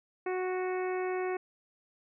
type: harmonic tone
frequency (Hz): 368.8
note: F#4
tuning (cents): -6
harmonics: 1 / 2 / 3 / 4 / 5 / 6 / 7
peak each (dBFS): -31 / -38 / -43 / -46 / -45 / -45 / -51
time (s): 0.26-1.37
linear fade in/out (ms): 5
effects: none